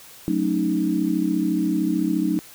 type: chord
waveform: sine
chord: D# half-diminished seventh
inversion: first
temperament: equal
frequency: 185 / 220 / 277.2 / 311.1 Hz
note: F#3 / A3 / C#4 / D#4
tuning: 0 / 0 / 0 / 0 cents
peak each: -25 / -27 / -26 / -22 dBFS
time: 0.28-2.39 s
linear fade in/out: 0 ms
effects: white hiss -45 dBFS RMS until 2.54 s